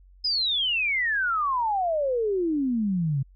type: exponential sweep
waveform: sine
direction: down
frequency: 5100 to 130.81 Hz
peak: -22 dBFS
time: 0.24-3.23 s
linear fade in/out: 10 ms
effects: added 46 Hz sine -50 dBFS peak until 3.35 s